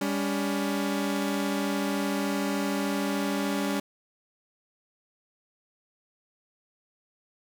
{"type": "tone pair together", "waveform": "sawtooth", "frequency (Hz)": [200, 283.3], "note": ["G3", "C#4"], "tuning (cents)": [35, 38], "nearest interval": "tritone", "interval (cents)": 603, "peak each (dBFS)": -25, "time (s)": [0.01, 3.8], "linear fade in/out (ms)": 5, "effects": []}